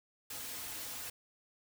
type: noise with comb filter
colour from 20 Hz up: white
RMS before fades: -43 dBFS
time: 0.3-1.1 s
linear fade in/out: 5 ms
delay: 5.2 ms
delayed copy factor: -0.8
effects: none